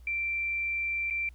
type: tone with dropouts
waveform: sine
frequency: 2351 Hz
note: D7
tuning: 1 cent sharp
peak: -28 dBFS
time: 0.07-1.29 s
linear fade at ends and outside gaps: 2 ms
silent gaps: 1.101-1.107 s
effects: added 60 Hz sine -48 dBFS peak until 1.34 s + pink hiss -67 dBFS RMS until 1.34 s